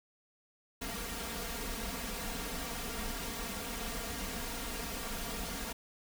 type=noise with comb filter; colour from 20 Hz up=pink; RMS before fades=-39 dBFS; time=0.81-5.73 s; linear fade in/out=10 ms; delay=4.3 ms; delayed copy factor=+1; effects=none